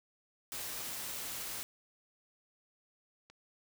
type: noise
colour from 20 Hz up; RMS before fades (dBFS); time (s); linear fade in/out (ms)
white; -41; 0.52-1.63; 0
type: click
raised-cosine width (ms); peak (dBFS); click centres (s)
0.2; -38; 3.3
effects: none